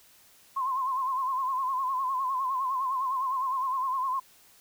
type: tone with vibrato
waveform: sine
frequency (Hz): 1049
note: C6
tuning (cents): +4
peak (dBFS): -26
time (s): 0.56-4.2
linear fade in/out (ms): 10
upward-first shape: sine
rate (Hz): 9.8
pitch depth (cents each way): 78
effects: white hiss -58 dBFS RMS until 4.6 s

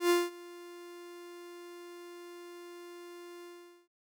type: tone with ADSR envelope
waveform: 45% pulse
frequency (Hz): 349.2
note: F4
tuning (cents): 0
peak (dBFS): -22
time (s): 0-3.88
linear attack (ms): 100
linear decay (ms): 200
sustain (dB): -24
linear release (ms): 440
effects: none

